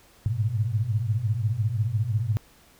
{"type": "tone cluster", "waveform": "sine", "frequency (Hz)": [101.7, 107.5, 121.7], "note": ["G#2", "A2", "B2"], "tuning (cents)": [-36, -40, -25], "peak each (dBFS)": -27, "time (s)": [0.26, 2.37], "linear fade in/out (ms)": 0, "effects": ["pink hiss -56 dBFS RMS until 2.79 s"]}